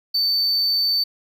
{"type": "tone", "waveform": "triangle", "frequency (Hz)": 4547, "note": "C#8", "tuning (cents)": 43, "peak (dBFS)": -16, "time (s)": [0.14, 1.04], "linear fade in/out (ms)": 10, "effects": []}